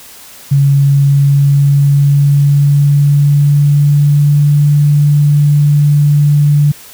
sine tone with pitch glide, 139.8 to 146.24 Hz, C#3 to D3, +15 to -7 cents, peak -5 dBFS, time 0.51-6.72 s, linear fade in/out 10 ms, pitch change +78 cents, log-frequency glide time 0.76-4.72 s, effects white hiss -35 dBFS RMS until 6.93 s

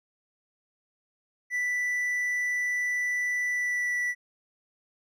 triangle tone with pitch glide, 1975.5 to 1960.7 Hz, B6 to B6, 0 to -13 cents, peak -24 dBFS, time 1.5-4.15 s, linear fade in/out 50 ms, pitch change -13 cents, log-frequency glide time 3.49-3.95 s, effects none

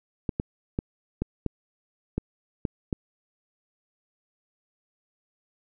clicks, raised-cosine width 3 ms, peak -13 dBFS, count 8, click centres 0.292 / 0.399 / 0.789 / 1.22 / 1.463 / 2.18 / 2.652 / 2.928 s, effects none

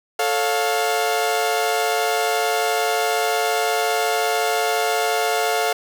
sawtooth chord, A augmented, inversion none, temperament equal with one note detuned, 440 / 554.4 / 705.8 Hz, A4 / C#5 / E#5, 0 / 0 / +18 cents, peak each -19 / -23 / -17 dBFS, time 0.19-5.73 s, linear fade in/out 5 ms, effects none

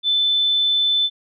sine tone, 3520 Hz, A7, in tune, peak -15 dBFS, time 0.03-1.1 s, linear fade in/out 50 ms, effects none

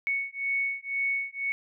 sine beating tone pair, 2217 / 2219 Hz, C#7 / C#7, 0 / +1 cents, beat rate 2 Hz, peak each -30 dBFS, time 0.07-1.52 s, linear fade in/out 0 ms, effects none

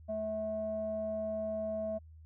square tone with low-pass filter, 216.4 Hz, A3, 29 cents flat, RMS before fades -36 dBFS, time 0.08-1.99 s, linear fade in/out 20 ms, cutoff 660 Hz, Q 8.1, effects added 79 Hz sine -51 dBFS peak until 2.25 s

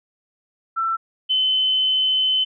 sine tone pair in turn, 1338 / 3047 Hz, E6 / G7, +25 / -50 cents, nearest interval octave + major second, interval 1425 cents, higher second, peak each -19 / -16 dBFS, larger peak second, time 0.76-0.97 / 1.29-2.45 s, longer second, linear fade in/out 20 ms, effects none

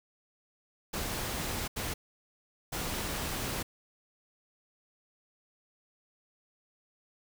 pink noise bursts at uneven times, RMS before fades -35 dBFS, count 3, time 0.93-1.68 / 1.76-1.94 / 2.72-3.63 s, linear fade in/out 10 ms, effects none

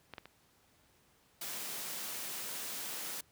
clicks, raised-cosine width 0.3 ms, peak -28 / -27 / -33 dBFS, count 3, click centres 0.137 / 0.182 / 0.256 s
white high-pass noise, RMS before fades -41 dBFS, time 1.41-3.21 s, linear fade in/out 5 ms, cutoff 140 Hz, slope 48 dB/octave
effects pink hiss -68 dBFS RMS until 3.31 s + high-pass 60 Hz 12 dB/octave

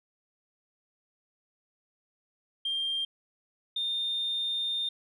sine tone pair in turn, 3189 / 3630 Hz, G7 / A#7, +29 / -47 cents, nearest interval major second, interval 224 cents, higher second, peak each -27 dBFS, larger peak neither, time 2.65-3.05 / 3.76-4.89 s, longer second, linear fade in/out 5 ms, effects tanh soft clip ceiling -24 dBFS

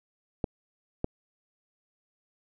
clicks, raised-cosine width 2 ms, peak -14 dBFS, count 2, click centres 0.442 / 1.044 s, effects none

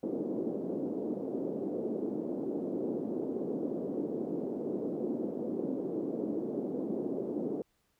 pink band-pass noise, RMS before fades -35 dBFS, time 0.03-7.62 s, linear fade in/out 2 ms, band 240 to 450 Hz, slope 24 dB/octave, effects pink hiss -75 dBFS RMS until 7.99 s

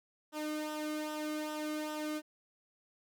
sawtooth tone with flanger, 304.8 Hz, D#4, 36 cents flat, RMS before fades -38 dBFS, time 0.32-2.22 s, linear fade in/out 50 ms, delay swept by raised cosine 0.44 to 1.19 ms, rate 2.5 Hz, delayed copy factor -0.65, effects none

